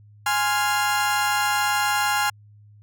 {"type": "chord", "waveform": "30% pulse", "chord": "F minor", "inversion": "first", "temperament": "equal", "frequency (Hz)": [830.6, 1046.5, 1396.9], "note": ["Ab5", "C6", "F6"], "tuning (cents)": [0, 0, 0], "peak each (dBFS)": [-20, -25, -22], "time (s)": [0.26, 2.3], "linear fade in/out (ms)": 5, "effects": ["added 104 Hz sine -47 dBFS peak until 2.82 s"]}